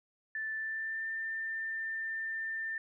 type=tone with pitch glide; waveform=sine; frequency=1760 to 1791.8 Hz; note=A6 to A6; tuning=0 to +31 cents; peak=-34 dBFS; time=0.35-2.78 s; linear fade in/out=2 ms; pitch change=+31 cents; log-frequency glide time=0.54-1.07 s; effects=none